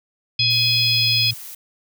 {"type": "tone with pitch glide", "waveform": "sine", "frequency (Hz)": [118.1, 115.6], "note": ["A#2", "A#2"], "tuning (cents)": [23, -14], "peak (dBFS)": -25, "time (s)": [0.39, 1.34], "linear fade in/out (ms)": 10, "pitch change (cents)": -37, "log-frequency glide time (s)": [0.76, 1.03]}
{"type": "harmonic tone", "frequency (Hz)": 838, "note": "G#5", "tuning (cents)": 15, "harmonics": [3, 4, 5, 6], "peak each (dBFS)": [-23, -21, -23, -19], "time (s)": [0.39, 1.31], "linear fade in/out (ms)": 5}
{"type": "noise", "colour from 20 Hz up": "blue", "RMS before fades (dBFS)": -36, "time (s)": [0.5, 1.55], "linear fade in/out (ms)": 5}
{"effects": []}